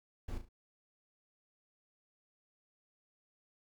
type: noise with echo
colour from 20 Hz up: brown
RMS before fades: -40 dBFS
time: 0.28-0.38 s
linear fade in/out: 5 ms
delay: 36 ms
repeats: 3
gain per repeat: -8 dB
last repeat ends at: 0.488 s
effects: none